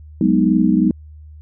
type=chord; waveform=sine; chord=G# minor seventh; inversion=third; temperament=equal; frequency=185 / 207.7 / 246.9 / 311.1 Hz; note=F#3 / G#3 / B3 / D#4; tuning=0 / 0 / 0 / 0 cents; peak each=-17 dBFS; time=0.21-0.91 s; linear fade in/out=2 ms; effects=added 76 Hz sine -36 dBFS peak until 1.41 s